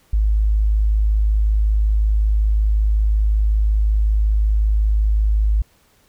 sine tone, 52.7 Hz, G#1, 26 cents sharp, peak -13 dBFS, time 0.13-5.62 s, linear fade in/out 5 ms, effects pink hiss -57 dBFS RMS until 6.08 s

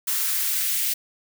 blue noise with high-pass filter sweep, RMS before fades -24 dBFS, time 0.07-0.94 s, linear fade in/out 10 ms, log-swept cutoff 1100 to 2300 Hz, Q 1.5, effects none

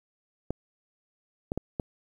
clicks, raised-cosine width 2 ms, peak -16 dBFS, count 4, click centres 0.506 / 1.519 / 1.576 / 1.798 s, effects 9-bit

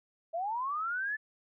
sine linear sweep, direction up, 636 to 1760 Hz, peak -31 dBFS, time 0.33-1.17 s, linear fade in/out 20 ms, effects none

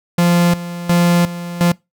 45% pulse tone with tremolo, 173.5 Hz, F3, 11 cents flat, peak -10 dBFS, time 0.18-1.72 s, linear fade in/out 5 ms, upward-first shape square, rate 1.4 Hz, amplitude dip 80%, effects noise-tail reverb RT60 0.2 s tail -23 dB re dry

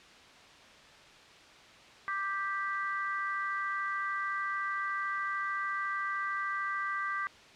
harmonic tone, 392.9 Hz, G4, 4 cents sharp, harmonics 3 / 4 / 5, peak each -34 / -36 / -38 dBFS, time 2.08-7.27 s, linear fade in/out 0 ms, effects white hiss -54 dBFS RMS until 7.55 s + low-pass 4000 Hz 12 dB/octave

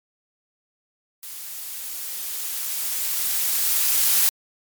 blue noise with level ramp, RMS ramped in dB -36 to -17 dBFS, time 1.23-4.29 s, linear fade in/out 0 ms, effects MP3 96 kbps

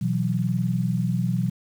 sine chord, B suspended fourth, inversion none, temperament equal, 123.47 / 164.81 / 185 Hz, B2 / E3 / F#3, 0 / 0 / 0 cents, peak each -25 / -26 / -25 dBFS, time 0.01-1.5 s, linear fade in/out 10 ms, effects 8-bit

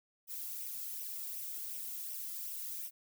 violet noise with flanger, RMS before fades -42 dBFS, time 0.27-2.91 s, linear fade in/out 50 ms, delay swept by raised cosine 0.34 to 1.54 ms, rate 2.7 Hz, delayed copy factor +0.55, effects none

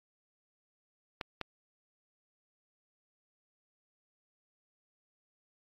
clicks, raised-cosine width 0.3 ms, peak -19 dBFS, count 2, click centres 1.212 / 1.413 s, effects AAC 32 kbps

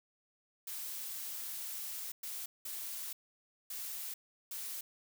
blue noise bursts at uneven times, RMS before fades -42 dBFS, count 5, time 0.67-2.12 / 2.23-2.46 / 2.65-3.13 / 3.7-4.14 / 4.51-4.81 s, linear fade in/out 5 ms, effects none

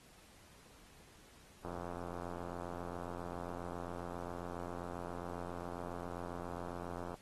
click train, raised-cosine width 1 ms, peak -30 dBFS, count 481, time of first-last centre 1.65-7.142 s, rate 87.4 Hz, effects pink hiss -62 dBFS RMS until 7.21 s + AAC 32 kbps

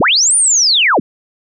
sine linear two-way sweep, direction up then down, 65.41 to 9420 to 134.7 Hz, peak -8 dBFS, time 0-1 s, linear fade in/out 5 ms, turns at 0.36 s, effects none

